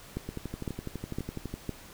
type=two click trains; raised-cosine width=3 ms; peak=-22 / -19 dBFS; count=16 / 4; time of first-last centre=0.29-1.54 / 0.17-1.693 s; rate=12 / 1.97 Hz; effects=pink hiss -50 dBFS RMS until 1.93 s